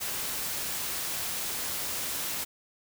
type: noise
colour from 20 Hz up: white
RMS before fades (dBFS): -33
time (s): 0-2.45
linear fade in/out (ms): 20
effects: none